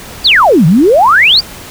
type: exponential two-way sweep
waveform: sine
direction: down then up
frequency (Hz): 4978 to 146.83 to 4978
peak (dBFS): -3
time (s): 0.24-1.41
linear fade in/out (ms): 20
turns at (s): 0.66
effects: pink hiss -29 dBFS RMS until 1.7 s